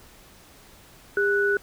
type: tone pair together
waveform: sine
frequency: 402.8 / 1480 Hz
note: G4 / F#6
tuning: +47 / 0 cents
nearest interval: octave + major seventh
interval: 2253 cents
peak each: -22 dBFS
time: 1.17-1.57 s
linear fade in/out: 2 ms
effects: pink hiss -51 dBFS RMS until 1.62 s